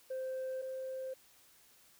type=tone pair in turn; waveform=sine; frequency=521 / 523.4 Hz; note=C5 / C5; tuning=-7 / 0 cents; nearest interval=unison; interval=7 cents; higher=second; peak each=-34 / -37 dBFS; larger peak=first; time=0.1-0.62 / 0.62-1.14 s; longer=neither; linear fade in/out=10 ms; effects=tanh soft clip ceiling -35 dBFS + white hiss -64 dBFS RMS until 1.99 s